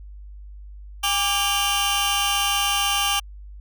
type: tone cluster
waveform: sawtooth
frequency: 808 / 1174 / 2795 / 3079 Hz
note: G#5 / D6 / F7 / G7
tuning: -48 / -1 / +1 / -32 cents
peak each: -22 dBFS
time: 1.03-3.2 s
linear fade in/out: 10 ms
effects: added 50 Hz sine -37 dBFS peak until 3.6 s